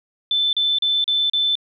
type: tone bursts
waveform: sine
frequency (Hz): 3526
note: A7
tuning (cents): +3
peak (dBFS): -16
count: 5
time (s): 0.31-1.554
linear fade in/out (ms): 2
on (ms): 220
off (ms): 36
effects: none